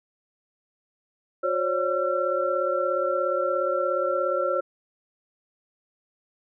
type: tone cluster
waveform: sine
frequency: 361.2 / 537 / 574 / 1354 Hz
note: F#4 / C5 / D5 / E6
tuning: -42 / +45 / -40 / +46 cents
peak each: -31 / -25 / -28 / -28 dBFS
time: 1.43-4.61 s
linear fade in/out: 10 ms
effects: none